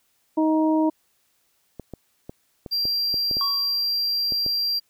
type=harmonic tone; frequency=314.1 Hz; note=D#4; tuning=16 cents sharp; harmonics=1 / 2 / 3; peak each=-18 / -26 / -27 dBFS; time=0.37-0.9 s; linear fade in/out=10 ms
type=clicks; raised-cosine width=2 ms; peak=-21 dBFS; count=10; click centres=1.797 / 1.937 / 2.295 / 2.662 / 2.854 / 3.142 / 3.312 / 3.369 / 4.322 / 4.463 s
type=tone; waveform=triangle; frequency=4738 Hz; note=D8; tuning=14 cents sharp; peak=-20 dBFS; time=2.71-4.8 s; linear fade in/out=20 ms
type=tone with exponential decay; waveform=triangle; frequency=1108.7 Hz; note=C#6; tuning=in tune; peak=-22 dBFS; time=3.41-3.92 s; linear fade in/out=1 ms; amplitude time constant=110 ms
effects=white hiss -67 dBFS RMS until 4.89 s